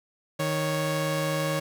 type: tone pair together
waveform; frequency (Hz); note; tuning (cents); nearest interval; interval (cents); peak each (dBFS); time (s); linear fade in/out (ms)
sawtooth; 155.56 / 553.6; D#3 / C#5; 0 / -2; octave + minor seventh; 2198; -24; 0.39-1.6; 10
effects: none